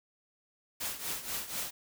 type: noise with tremolo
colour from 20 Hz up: white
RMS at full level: -34 dBFS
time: 0.8-1.71 s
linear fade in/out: 10 ms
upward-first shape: triangle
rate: 4.1 Hz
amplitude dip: 80%
effects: none